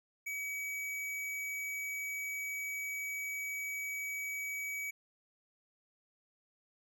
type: tone with hard clipping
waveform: sine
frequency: 2273 Hz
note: C#7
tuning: 43 cents sharp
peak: -38 dBFS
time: 0.26-4.91 s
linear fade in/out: 10 ms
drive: 16 dB
effects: none